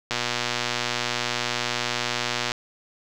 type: click train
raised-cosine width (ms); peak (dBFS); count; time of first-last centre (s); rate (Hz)
0.2; -7; 290; 0.11-2.518; 120
effects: none